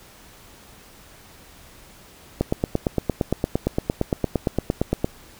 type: click train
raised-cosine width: 2 ms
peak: -6 dBFS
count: 24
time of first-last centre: 2.41-5.045 s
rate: 8.73 Hz
effects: pink hiss -48 dBFS RMS until 5.39 s